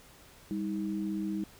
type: tone pair together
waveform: sine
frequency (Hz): 199.21 / 317.1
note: G3 / D#4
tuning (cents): +28 / +33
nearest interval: minor sixth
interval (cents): 805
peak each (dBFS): -33 / -34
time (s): 0.51-1.44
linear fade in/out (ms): 0
effects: pink hiss -56 dBFS RMS until 1.59 s